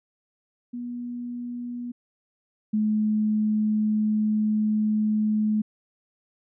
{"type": "tone pair in turn", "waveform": "sine", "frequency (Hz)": [242.3, 213.9], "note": ["B3", "A3"], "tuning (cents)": [-33, -49], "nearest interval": "major second", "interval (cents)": 216, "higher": "first", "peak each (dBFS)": [-30, -20], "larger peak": "second", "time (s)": [[0.73, 1.92], [2.73, 5.62]], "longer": "second", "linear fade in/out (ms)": 10, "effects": []}